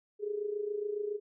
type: tone with amplitude modulation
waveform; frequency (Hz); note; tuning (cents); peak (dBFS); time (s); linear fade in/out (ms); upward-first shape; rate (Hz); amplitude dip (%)
sine; 415.2; G#4; 0; -29; 0.19-1.2; 50; sine; 27.2; 70
effects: none